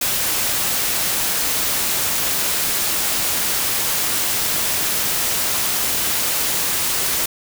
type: noise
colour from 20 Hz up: white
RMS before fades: -20 dBFS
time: 0.01-7.26 s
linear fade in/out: 5 ms
effects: none